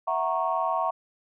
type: chord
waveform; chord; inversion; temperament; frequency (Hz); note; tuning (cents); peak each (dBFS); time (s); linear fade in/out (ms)
sine; F# dominant seventh; third; equal with one note detuned; 659.3 / 740 / 932.3 / 1100.4; E5 / F#5 / A#5 / C#6; 0 / 0 / 0 / -13; -29 / -29 / -29 / -28; 0.07-0.91; 10
effects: tanh soft clip ceiling -13 dBFS